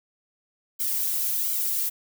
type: noise with flanger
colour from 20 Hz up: violet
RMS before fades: -26 dBFS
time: 0.79-1.9 s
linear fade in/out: 20 ms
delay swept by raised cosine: 1.1 to 2.8 ms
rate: 1.4 Hz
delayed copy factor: -0.9
effects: none